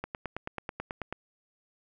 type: click train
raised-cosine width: 0.5 ms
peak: -19 dBFS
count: 11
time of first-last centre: 0.04-1.126 s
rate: 9.21 Hz
effects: none